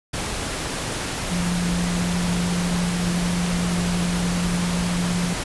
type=tone in noise; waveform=sine; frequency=175.6 Hz; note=F3; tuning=10 cents sharp; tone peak=-21 dBFS; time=1.31-5.34 s; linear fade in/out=10 ms; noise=pink; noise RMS=-27 dBFS; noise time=0.13-5.44 s; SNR=+3 dB; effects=resampled to 24000 Hz